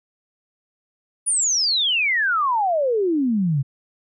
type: exponential sweep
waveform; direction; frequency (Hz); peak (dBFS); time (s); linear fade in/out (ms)
sine; down; 9910 to 129.7; -17; 1.26-3.63; 20
effects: none